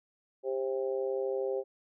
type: harmonic tone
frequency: 132.3 Hz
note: C3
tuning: 20 cents sharp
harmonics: 3 / 4 / 5 / 6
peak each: -32 / -33 / -46 / -46 dBFS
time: 0.43-1.64 s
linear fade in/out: 50 ms
effects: none